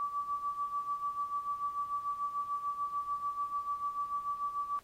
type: tone with tremolo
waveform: sine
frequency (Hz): 1153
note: D6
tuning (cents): -32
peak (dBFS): -30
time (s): 0-4.79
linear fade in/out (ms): 0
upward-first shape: sine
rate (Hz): 6.8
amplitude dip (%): 70
effects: pink hiss -64 dBFS RMS until 4.83 s + AAC 48 kbps